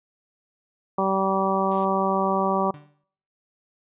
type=harmonic tone; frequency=192.7 Hz; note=G3; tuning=29 cents flat; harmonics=1 / 2 / 3 / 4 / 5 / 6; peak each=-27 / -27 / -27 / -27 / -27 / -27 dBFS; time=0.98-2.71 s; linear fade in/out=5 ms
type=noise; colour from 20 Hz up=blue; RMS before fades=-39 dBFS; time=1.71-1.85 s; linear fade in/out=5 ms
type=tone with exponential decay; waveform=35% pulse; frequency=147.1 Hz; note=D3; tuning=3 cents sharp; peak=-36 dBFS; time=2.74-3.04 s; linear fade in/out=2 ms; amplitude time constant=65 ms
effects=noise-tail reverb RT60 0.6 s tail -25 dB re dry + resampled to 8000 Hz